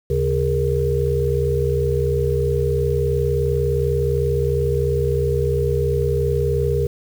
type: tone cluster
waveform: sine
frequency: 75.4 / 138.3 / 407.3 / 467 Hz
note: D2 / C#3 / G#4 / A#4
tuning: +46 / -4 / -34 / +3 cents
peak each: -22 dBFS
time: 0.1-6.87 s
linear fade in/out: 5 ms
effects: 7-bit